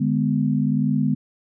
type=chord; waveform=sine; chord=G# diminished; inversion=second; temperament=just; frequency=149.51 / 207.7 / 249.2 Hz; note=D3 / G#3 / B3; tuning=+31 / 0 / +16 cents; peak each=-22 dBFS; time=0-1.15 s; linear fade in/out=10 ms; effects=none